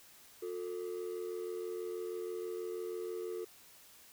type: ring-modulated tone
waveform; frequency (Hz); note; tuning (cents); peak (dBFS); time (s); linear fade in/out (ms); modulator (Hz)
triangle; 403.5; G#4; -50; -32; 0.42-3.45; 10; 43.1
effects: tanh soft clip ceiling -29 dBFS + white hiss -59 dBFS RMS until 4.12 s